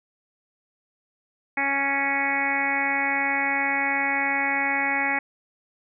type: harmonic tone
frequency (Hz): 277.2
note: C#4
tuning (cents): 0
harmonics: 1 / 2 / 3 / 4 / 5 / 6 / 7 / 8 / 9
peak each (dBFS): -33 / -37 / -28 / -37 / -36 / -31 / -27 / -26 / -36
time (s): 1.57-5.19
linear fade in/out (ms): 5
effects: none

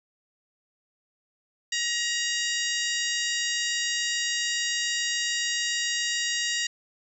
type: harmonic tone with a mistuned harmonic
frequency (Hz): 947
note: A#5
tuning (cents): +27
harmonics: 2 / 3 / 4 / 5 / 6 / 7 / 8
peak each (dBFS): -30 / -32 / -33 / -34 / -35 / -35 / -36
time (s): 1.72-6.67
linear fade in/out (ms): 5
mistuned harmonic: 7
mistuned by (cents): +31
effects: 10-bit

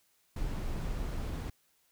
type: noise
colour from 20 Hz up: brown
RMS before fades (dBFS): -35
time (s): 0.36-1.5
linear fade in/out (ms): 5
effects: white hiss -71 dBFS RMS until 1.91 s

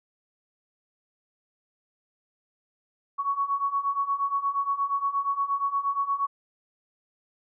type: beating tone pair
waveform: sine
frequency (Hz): 1111 / 1119.5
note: C#6 / C#6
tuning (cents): +4 / +17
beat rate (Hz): 8.5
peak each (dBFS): -29 / -26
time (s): 3.18-6.27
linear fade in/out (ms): 20
effects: none

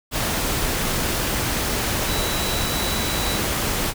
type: tone in noise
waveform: sine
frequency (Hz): 3930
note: B7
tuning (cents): -9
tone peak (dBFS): -30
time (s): 2.05-3.41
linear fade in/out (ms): 50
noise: pink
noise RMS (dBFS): -23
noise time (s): 0.11-3.94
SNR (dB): -10
effects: none

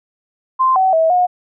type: tone with pitch steps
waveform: sine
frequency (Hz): 1043 / 757 / 647 / 722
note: C6 / F#5 / E5 / F#5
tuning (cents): -6 / +39 / -32 / -43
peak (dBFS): -10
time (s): 0.59-1.27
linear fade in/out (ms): 20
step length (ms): 170
effects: none

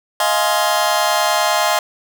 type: chord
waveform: sawtooth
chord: F minor seventh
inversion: third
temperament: just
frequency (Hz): 628.6 / 698.5 / 838.1 / 1047.7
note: Eb5 / F5 / Ab5 / C6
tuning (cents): +18 / 0 / +16 / +2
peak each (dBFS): -16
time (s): 0.2-1.79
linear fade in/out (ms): 2
effects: none

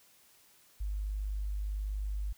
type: tone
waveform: sine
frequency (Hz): 50.7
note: G#1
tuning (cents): -41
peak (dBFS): -32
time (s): 0.8-2.33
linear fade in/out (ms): 10
effects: white hiss -63 dBFS RMS until 2.37 s

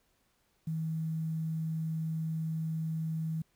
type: tone with quantisation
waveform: sine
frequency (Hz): 160.2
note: E3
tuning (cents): -49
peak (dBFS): -31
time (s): 0.67-3.42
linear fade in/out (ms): 5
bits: 10
effects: pink hiss -73 dBFS RMS until 3.55 s

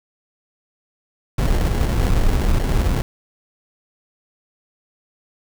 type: noise with sample-and-hold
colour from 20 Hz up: brown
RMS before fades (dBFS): -17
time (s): 1.38-3.02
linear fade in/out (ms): 2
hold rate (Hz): 1225
effects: none

